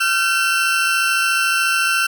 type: tone cluster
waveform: 40% pulse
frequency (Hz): 1373 / 1536 / 2692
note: F6 / G6 / E7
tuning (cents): -30 / -36 / +36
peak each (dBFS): -19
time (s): 0-2.07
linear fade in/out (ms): 10
effects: none